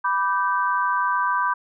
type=chord; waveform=sine; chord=G major; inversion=first; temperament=equal with one note detuned; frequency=987.8 / 1174.7 / 1551.8 Hz; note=B5 / D6 / G6; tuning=0 / 0 / -18 cents; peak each=-22 / -24 / -25 dBFS; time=0.04-1.54 s; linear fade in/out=10 ms; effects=none